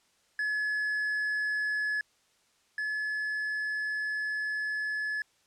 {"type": "tone pair in turn", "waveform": "triangle", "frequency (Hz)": [1705, 1712.6], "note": ["G#6", "A6"], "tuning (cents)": [45, -47], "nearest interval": "unison", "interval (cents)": 8, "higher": "second", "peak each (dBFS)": [-26, -28], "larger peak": "first", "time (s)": [[0.39, 2.01], [2.78, 5.22]], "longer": "second", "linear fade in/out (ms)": 2, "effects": ["white hiss -68 dBFS RMS until 5.46 s", "low-pass 8000 Hz 12 dB/octave"]}